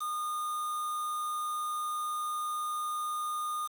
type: tone with quantisation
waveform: triangle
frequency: 1222 Hz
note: D#6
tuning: 32 cents flat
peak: -30 dBFS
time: 0-3.68 s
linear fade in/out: 20 ms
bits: 7
effects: none